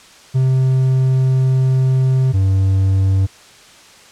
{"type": "tone pair in turn", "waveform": "triangle", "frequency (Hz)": [130.81, 96.12], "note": ["C3", "G2"], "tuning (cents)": [0, -34], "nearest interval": "perfect fourth", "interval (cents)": 534, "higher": "first", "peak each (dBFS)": -9, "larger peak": "neither", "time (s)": [[0.34, 2.33], [2.33, 3.27]], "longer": "first", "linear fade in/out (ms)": 20, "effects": ["white hiss -43 dBFS RMS until 4.11 s", "low-pass 7000 Hz 12 dB/octave"]}